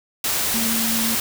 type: tone in noise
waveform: sine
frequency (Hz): 226.4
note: A3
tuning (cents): +50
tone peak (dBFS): -24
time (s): 0.54-1.15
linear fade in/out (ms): 2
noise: white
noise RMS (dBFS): -22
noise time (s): 0.24-1.2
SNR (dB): -5
effects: none